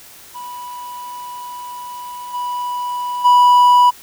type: tone with level steps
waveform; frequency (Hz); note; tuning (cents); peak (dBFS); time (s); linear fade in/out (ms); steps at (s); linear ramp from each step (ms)
triangle; 982; B5; -10; -26 / -18 / -5; 0.34-3.91; 20; 2.33 / 3.24; 20
effects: white hiss -41 dBFS RMS until 4.02 s